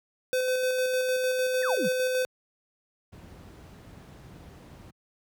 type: tone with tremolo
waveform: square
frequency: 510 Hz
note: C5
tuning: 44 cents flat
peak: -24 dBFS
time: 0.33-2.25 s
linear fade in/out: 0 ms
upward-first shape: square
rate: 6.6 Hz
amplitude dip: 25%
type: exponential sweep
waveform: sine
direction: down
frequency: 2024 to 146.83 Hz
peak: -28 dBFS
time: 1.62-1.89 s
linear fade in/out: 20 ms
type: noise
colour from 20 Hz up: brown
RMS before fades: -43 dBFS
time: 3.12-4.91 s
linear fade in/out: 10 ms
effects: high-pass 80 Hz 12 dB/octave